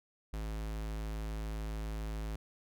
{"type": "tone", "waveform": "square", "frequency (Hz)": 53.6, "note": "A1", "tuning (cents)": -45, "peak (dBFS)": -37, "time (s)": [0.33, 2.36], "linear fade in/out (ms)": 5, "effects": []}